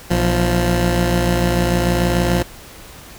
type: tone pair together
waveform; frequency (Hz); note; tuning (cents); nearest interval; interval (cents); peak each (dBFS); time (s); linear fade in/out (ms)
15% pulse; 60.46 / 174.61; B1 / F3; -36 / 0; octave + tritone; 1836; -11; 0.1-2.43; 10
effects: pink hiss -39 dBFS RMS until 3.18 s